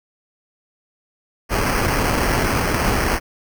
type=noise with sample-and-hold; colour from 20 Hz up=pink; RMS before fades=-19 dBFS; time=1.49-3.2 s; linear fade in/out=50 ms; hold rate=3675 Hz; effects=none